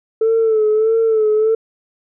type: tone with vibrato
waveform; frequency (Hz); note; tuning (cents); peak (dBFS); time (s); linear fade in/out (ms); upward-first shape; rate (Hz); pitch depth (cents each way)
sine; 440; A4; 0; -10; 0.21-1.55; 5; sine; 1.6; 52
effects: tanh soft clip ceiling -8 dBFS